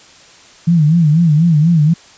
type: tone with vibrato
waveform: sine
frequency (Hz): 160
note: D#3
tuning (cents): +49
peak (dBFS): -7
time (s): 0.67-1.94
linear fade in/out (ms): 10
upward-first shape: sine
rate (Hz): 4.1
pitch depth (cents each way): 140
effects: white hiss -42 dBFS RMS until 2.17 s + resampled to 16000 Hz